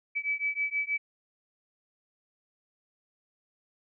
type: beating tone pair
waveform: sine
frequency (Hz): 2293 / 2299.3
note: D7 / D7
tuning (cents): -42 / -37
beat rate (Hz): 6.3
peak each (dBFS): -31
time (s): 0.15-0.98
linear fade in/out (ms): 20
effects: none